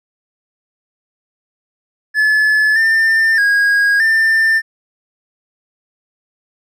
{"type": "tone with pitch steps", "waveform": "triangle", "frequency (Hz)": [1722, 1796, 1640, 1790], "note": ["A6", "A6", "G#6", "A6"], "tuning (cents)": [-38, 35, -22, 29], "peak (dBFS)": -8, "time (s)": [2.14, 4.62], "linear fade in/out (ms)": 50, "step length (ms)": 620, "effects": []}